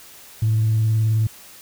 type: tone with vibrato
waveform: sine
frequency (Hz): 110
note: A2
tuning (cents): 0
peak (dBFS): -14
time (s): 0.42-1.27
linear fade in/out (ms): 5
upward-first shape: sine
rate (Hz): 19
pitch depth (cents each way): 26
effects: tanh soft clip ceiling -12 dBFS + white hiss -44 dBFS RMS until 1.61 s